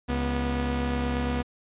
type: tone pair together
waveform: sawtooth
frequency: 68.41 / 243.8 Hz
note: C#2 / B3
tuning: -22 / -22 cents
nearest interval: octave + minor seventh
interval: 2200 cents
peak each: -24 dBFS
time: 0.08-1.43 s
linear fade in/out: 20 ms
effects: resampled to 8000 Hz